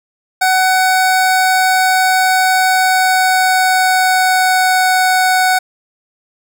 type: tone with pitch glide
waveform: 25% pulse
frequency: 749 to 743.8 Hz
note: F#5 to F#5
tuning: +21 to +9 cents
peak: -6 dBFS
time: 0.41-5.59 s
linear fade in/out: 10 ms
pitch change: -12 cents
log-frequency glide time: 2.67-4.86 s
effects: none